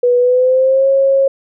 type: tone with pitch glide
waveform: sine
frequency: 489.7 to 543.4 Hz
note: B4 to C#5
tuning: -15 to -35 cents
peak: -8 dBFS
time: 0.03-1.28 s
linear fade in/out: 5 ms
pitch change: +180 cents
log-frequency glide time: 0.18-0.88 s
effects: none